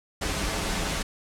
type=noise with comb filter; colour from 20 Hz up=pink; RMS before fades=-28 dBFS; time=0.21-1.03 s; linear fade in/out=10 ms; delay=8.3 ms; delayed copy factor=-0.65; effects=low-pass 9000 Hz 12 dB/octave